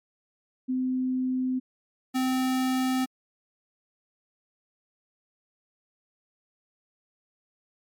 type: tone pair in turn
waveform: sine / square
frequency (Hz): 256.6 / 258.5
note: C4 / C4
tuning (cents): -34 / -21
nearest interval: unison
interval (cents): 13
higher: second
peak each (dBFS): -24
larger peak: neither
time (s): 0.68-1.6 / 2.14-3.06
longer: neither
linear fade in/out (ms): 20
effects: MP3 96 kbps